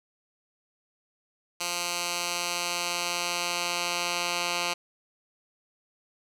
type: tone with band-pass filter sweep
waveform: 10% pulse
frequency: 174.61 Hz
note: F3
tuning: in tune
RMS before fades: -30 dBFS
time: 1.6-4.74 s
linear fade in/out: 10 ms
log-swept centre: 5900 to 3800 Hz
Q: 0.71
effects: none